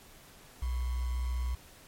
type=tone with sample-and-hold; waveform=sine; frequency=61.74 Hz; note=B1; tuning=in tune; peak=-29 dBFS; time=0.62-1.55 s; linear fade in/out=5 ms; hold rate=1050 Hz; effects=pink hiss -55 dBFS RMS until 1.87 s + MP3 64 kbps